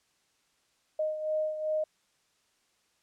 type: beating tone pair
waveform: sine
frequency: 619 / 621.6 Hz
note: D#5 / D#5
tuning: -9 / -2 cents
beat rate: 2.6 Hz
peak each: -29 / -36 dBFS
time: 0.99-1.84 s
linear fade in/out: 5 ms
effects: white hiss -71 dBFS RMS until 3.02 s + low-pass 8000 Hz 12 dB/octave